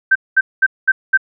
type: tone bursts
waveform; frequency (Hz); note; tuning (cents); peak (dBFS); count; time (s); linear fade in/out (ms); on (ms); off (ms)
sine; 1554; G6; -16; -7; 5; 0.11-1.175; 10; 45; 210
effects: none